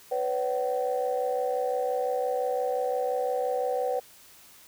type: tone cluster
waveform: sine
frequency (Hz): 499.2 / 565 / 760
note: B4 / C#5 / F#5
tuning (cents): +19 / +33 / +46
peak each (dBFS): -27 / -31 / -30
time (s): 0.11-4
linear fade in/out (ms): 10
effects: tanh soft clip ceiling -17 dBFS + white hiss -53 dBFS RMS until 4.67 s